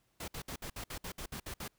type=noise bursts; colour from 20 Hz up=pink; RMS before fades=-42 dBFS; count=11; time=0.2-1.68 s; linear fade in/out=5 ms; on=80 ms; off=60 ms; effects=pink hiss -75 dBFS RMS until 1.78 s